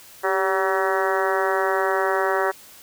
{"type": "harmonic tone with a mistuned harmonic", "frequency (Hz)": 190, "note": "F#3", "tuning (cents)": 46, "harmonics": [2, 3, 4, 5, 6, 7, 8, 9, 10], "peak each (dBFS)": [-24, -26, -27, -28, -29, -29, -30, -31, -31], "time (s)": [0.23, 2.52], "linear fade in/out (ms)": 20, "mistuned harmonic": 2, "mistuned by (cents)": 43, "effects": ["white hiss -46 dBFS RMS until 2.82 s"]}